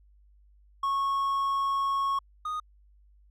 triangle tone pair in turn, 1100 / 1237 Hz, C#6 / D#6, -14 / -10 cents, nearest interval major second, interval 204 cents, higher second, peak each -23 / -28 dBFS, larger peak first, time 0.83-2.19 / 2.45-2.6 s, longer first, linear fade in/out 5 ms, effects added 50 Hz sine -56 dBFS peak until 3.3 s

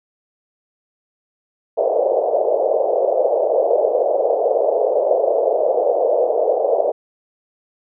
pink band-pass noise, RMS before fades -17 dBFS, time 1.77-6.92 s, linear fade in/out 10 ms, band 460 to 670 Hz, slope 48 dB/octave, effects none

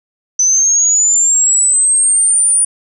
sine linear sweep, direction up, 6010 to 9490 Hz, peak -8 dBFS, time 0.39-2.65 s, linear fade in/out 5 ms, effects none

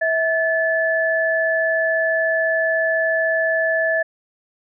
sine tone pair together, 649.1 / 1733 Hz, E5 / A6, -27 / -27 cents, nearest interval octave + perfect fourth, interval 1700 cents, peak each -19 dBFS, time 0.01-4.03 s, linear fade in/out 10 ms, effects none

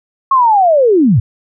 sine linear sweep, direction down, 1102 to 91.1 Hz, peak -6 dBFS, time 0.31-1.2 s, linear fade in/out 5 ms, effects none

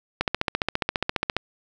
click train, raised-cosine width 0.3 ms, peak -6 dBFS, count 18, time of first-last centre 0.21-1.366 s, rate 14.7 Hz, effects none

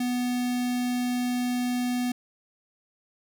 square tone with notch filter, 246.9 Hz, B3, in tune, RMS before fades -27 dBFS, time 0-2.12 s, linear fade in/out 5 ms, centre 1100 Hz, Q 1.4, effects none

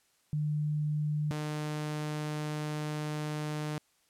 sine / sawtooth tone pair in turn, 150.3 / 151.35 Hz, D3 / D#3, +40 / -48 cents, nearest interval unison, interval 12 cents, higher second, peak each -28 / -29 dBFS, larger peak first, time 0.33-1.31 / 1.31-3.78 s, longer second, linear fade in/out 0 ms, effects white hiss -70 dBFS RMS until 4.09 s + low-pass 11000 Hz 12 dB/octave

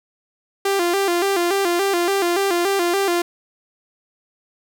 sawtooth tone with vibrato, 370 Hz, F#4, in tune, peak -13 dBFS, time 0.65-3.22 s, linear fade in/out 5 ms, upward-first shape square, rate 3.5 Hz, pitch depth 110 cents each way, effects none

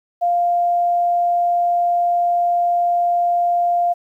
sine tone, 698.5 Hz, F5, in tune, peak -14 dBFS, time 0.21-3.94 s, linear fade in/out 20 ms, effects 9-bit

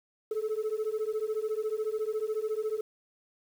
sine beating tone pair, 426.4 / 440.4 Hz, G#4 / A4, +46 / +2 cents, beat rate 14 Hz, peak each -30 dBFS, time 0.31-2.81 s, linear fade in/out 5 ms, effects tanh soft clip ceiling -26 dBFS + 9-bit

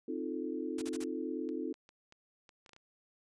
sine chord, F dominant seventh, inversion second, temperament equal, 261.6 / 311.1 / 349.2 / 440 Hz, C4 / Eb4 / F4 / A4, 0 / 0 / 0 / 0 cents, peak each -40 / -39 / -41 / -42 dBFS, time 0.08-1.73 s, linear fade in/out 5 ms
white noise bursts, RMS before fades -44 dBFS, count 4, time 0.78-1.041 s, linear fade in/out 5 ms, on 39 ms, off 35 ms
clicks, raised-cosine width 0.2 ms, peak -39 dBFS, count 9, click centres 1.49 / 1.741 / 1.891 / 2.124 / 2.492 / 2.662 / 2.693 / 2.733 / 2.764 s
effects resampled to 22050 Hz

